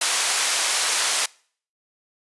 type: band-pass noise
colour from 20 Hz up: white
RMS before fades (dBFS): -22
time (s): 0.01-1.26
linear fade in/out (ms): 5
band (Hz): 670 to 9300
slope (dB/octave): 12
effects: noise-tail reverb RT60 0.5 s tail -24 dB re dry + resampled to 24000 Hz